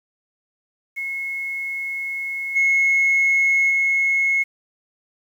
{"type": "tone with level steps", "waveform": "sine", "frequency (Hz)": 2175, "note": "C#7", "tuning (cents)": -33, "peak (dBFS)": [-24, -13, -15], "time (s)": [0.96, 4.44], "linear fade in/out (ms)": 20, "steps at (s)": [2.55, 3.69], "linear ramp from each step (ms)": 20, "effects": ["tanh soft clip ceiling -11 dBFS", "8-bit"]}